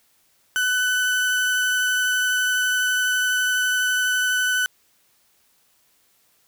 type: tone with vibrato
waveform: 35% pulse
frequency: 1500 Hz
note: F#6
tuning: 23 cents sharp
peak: -17 dBFS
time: 0.56-4.66 s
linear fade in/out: 0 ms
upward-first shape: sine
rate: 12 Hz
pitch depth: 9 cents each way
effects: white hiss -62 dBFS RMS until 6.47 s